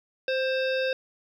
harmonic tone with a mistuned harmonic, 528 Hz, C5, 16 cents sharp, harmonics 1 / 3 / 5 / 7 / 9 / 10, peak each -25 / -32 / -34 / -37 / -43 / -44 dBFS, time 0.28-0.93 s, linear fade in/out 2 ms, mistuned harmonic 1, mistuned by -20 cents, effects 10-bit

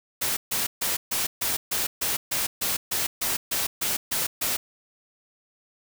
white noise bursts, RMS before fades -26 dBFS, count 15, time 0.21-4.57 s, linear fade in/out 10 ms, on 160 ms, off 140 ms, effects none

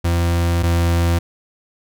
40% pulse tone pair in turn, 85.5 / 85.19 Hz, F2 / F2, -36 / -42 cents, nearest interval unison, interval 6 cents, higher first, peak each -14 / -13 dBFS, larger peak second, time 0.04-0.63 / 0.63-1.19 s, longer first, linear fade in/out 10 ms, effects none

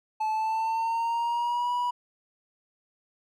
triangle tone with pitch glide, 869 to 975.4 Hz, A5 to B5, -22 to -22 cents, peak -23 dBFS, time 0.2-1.91 s, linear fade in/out 10 ms, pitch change +200 cents, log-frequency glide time 0.3-1.72 s, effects none

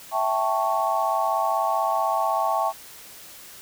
sine chord, A dominant seventh, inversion second, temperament equal, 659.3 / 784 / 880 / 1108.7 Hz, E5 / G5 / A5 / C#6, 0 / 0 / 0 / 0 cents, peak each -26 dBFS, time 0.11-2.73 s, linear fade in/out 50 ms, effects white hiss -44 dBFS RMS until 3.61 s

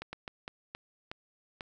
slowing click train, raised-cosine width 0.3 ms, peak -23 dBFS, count 7, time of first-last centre 0.02-1.608 s, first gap 110 ms, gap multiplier 1.35, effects none

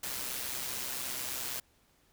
white noise with amplitude modulation, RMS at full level -35 dBFS, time 0.03-1.6 s, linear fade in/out 5 ms, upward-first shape sine, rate 129 Hz, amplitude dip 50%, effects pink hiss -68 dBFS RMS until 2.12 s

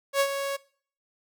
sawtooth tone with ADSR envelope, 554.4 Hz, C#5, in tune, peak -15 dBFS, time 0.13-0.57 s, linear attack 72 ms, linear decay 67 ms, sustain -9 dB, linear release 15 ms, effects noise-tail reverb RT60 0.5 s tail -21 dB re dry

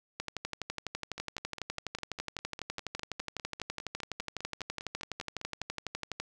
two click trains, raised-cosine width 0.2 ms, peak -18 / -24 dBFS, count 73 / 23, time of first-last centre 0.2-6.2 / 1.18-5.615 s, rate 12 / 4.96 Hz, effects none

